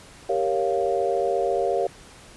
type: chord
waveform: sine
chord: G half-diminished seventh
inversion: none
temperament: equal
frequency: 392 / 466.2 / 554.4 / 698.5 Hz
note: G4 / Bb4 / Db5 / F5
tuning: 0 / 0 / 0 / 0 cents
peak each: -26 dBFS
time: 0.29-1.87 s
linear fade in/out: 5 ms
effects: pink hiss -47 dBFS RMS until 2.36 s + resampled to 24000 Hz